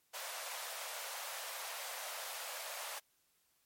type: high-pass noise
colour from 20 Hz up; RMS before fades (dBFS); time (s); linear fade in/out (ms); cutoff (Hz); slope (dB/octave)
pink; -44; 0.13-3; 20; 540; 48
effects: white hiss -75 dBFS RMS until 3.65 s + MP3 64 kbps